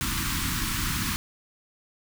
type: band-stop noise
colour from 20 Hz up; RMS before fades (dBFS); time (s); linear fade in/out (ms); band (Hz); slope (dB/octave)
pink; -28; 0.01-1.16; 0; 320 to 1000; 48
effects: none